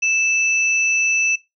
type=tone pair together; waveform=sine; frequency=2637 / 5920 Hz; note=E7 / F#8; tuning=0 / 0 cents; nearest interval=octave + major second; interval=1400 cents; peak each=-16 / -24 dBFS; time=0.02-1.36 s; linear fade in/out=10 ms; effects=noise-tail reverb RT60 0.2 s tail -19 dB re dry